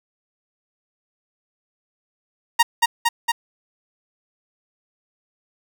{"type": "tone with echo", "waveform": "sawtooth", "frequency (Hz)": 934, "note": "A#5", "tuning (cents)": 3, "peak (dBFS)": -7, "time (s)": [2.59, 2.63], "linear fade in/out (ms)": 10, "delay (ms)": 230, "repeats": 3, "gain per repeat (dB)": -2, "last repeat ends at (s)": 3.32, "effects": []}